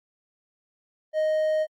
triangle tone, 622.3 Hz, D#5, in tune, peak -19 dBFS, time 1.13-1.67 s, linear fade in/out 50 ms, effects AAC 64 kbps

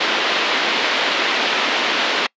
white band-pass noise, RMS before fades -19 dBFS, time 0-2.27 s, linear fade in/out 10 ms, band 250 to 3700 Hz, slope 24 dB/octave, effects noise-tail reverb RT60 0.1 s tail -26 dB re dry + resampled to 16000 Hz

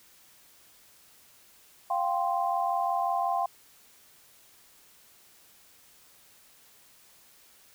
sine chord, F suspended second, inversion none, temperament equal, 698.5 / 784 / 1046.5 Hz, F5 / G5 / C6, 0 / 0 / 0 cents, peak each -29 / -29 / -31 dBFS, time 1.9-3.46 s, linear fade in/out 5 ms, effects white hiss -58 dBFS RMS until 7.74 s

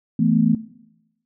sine chord, E suspended fourth, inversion none, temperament equal with one note detuned, 164.81 / 220 / 248.5 Hz, E3 / A3 / B3, 0 / 0 / +11 cents, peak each -20 / -18 / -20 dBFS, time 0.19-0.55 s, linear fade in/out 5 ms, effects noise-tail reverb RT60 0.9 s tail -18 dB re dry

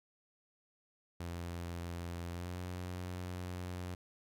sawtooth tone with pitch glide, 86.1 to 89.96 Hz, F2 to F#2, -24 to -48 cents, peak -36 dBFS, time 1.2-3.95 s, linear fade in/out 5 ms, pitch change +76 cents, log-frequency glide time 2.29-2.58 s, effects none

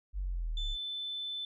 sine linear sweep, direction down, 49.17 to 33.29 Hz, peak -31 dBFS, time 0.13-0.77 s, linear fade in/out 50 ms
sine tone, 3520 Hz, A7, in tune, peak -35 dBFS, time 0.57-1.45 s, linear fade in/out 2 ms
effects tanh soft clip ceiling -27 dBFS

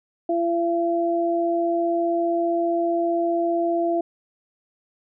sine tone pair together, 339.4 / 678.8 Hz, F4 / F5, -49 / -49 cents, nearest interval octave, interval 1200 cents, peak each -22 dBFS, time 0.29-4.01 s, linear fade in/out 5 ms, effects none

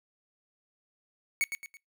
45% pulse tone with echo, 2225 Hz, C#7, 6 cents sharp, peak -24 dBFS, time 1.41-1.44 s, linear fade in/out 0 ms, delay 110 ms, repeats 3, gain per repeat -8 dB, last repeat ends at 1.77 s, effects noise-tail reverb RT60 0.2 s tail -25 dB re dry

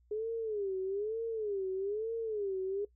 sine tone with vibrato, 415.3 Hz, G#4, in tune, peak -32 dBFS, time 0.11-2.85 s, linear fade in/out 5 ms, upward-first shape sine, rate 1.1 Hz, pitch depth 170 cents each way, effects noise-tail reverb RT60 0.1 s tail -20 dB re dry + added 60 Hz sine -64 dBFS peak until 2.95 s

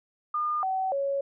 sine tone with pitch steps, 1213 / 759 / 555 Hz, D#6 / F#5 / C#5, -44 / +44 / +2 cents, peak -25 dBFS, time 0.34-1.21 s, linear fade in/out 5 ms, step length 290 ms, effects none

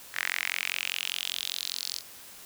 sawtooth tone with high-pass filter sweep, 45 Hz, F#1, 47 cents flat, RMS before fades -33 dBFS, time 0.13-2.02 s, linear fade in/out 50 ms, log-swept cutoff 1800 to 4800 Hz, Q 3.8, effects white hiss -48 dBFS RMS until 2.45 s

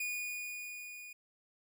45% pulse tone with level ramp, 2454 Hz, D#7, 25 cents flat, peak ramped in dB -34 to -47 dBFS, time 0-1.13 s, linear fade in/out 5 ms, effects none

